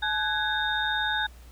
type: tone cluster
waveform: sine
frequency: 857 / 1499 / 1655 / 3674 Hz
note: A5 / F#6 / G#6 / A#7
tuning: -46 / +22 / -6 / -26 cents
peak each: -30 dBFS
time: 0.02-1.27 s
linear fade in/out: 10 ms
effects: added 60 Hz sine -45 dBFS peak until 1.51 s + pink hiss -56 dBFS RMS until 1.51 s